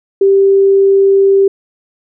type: tone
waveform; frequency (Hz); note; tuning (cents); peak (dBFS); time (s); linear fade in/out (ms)
sine; 392; G4; 0; -5; 0.21-1.48; 5
effects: none